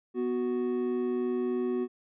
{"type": "tone pair together", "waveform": "triangle", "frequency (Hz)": [246.9, 370], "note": ["B3", "F#4"], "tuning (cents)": [0, 0], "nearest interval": "perfect fifth", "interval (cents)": 700, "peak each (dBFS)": [-29, -27], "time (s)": [0.14, 1.88], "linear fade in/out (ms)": 50, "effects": ["resampled to 8000 Hz"]}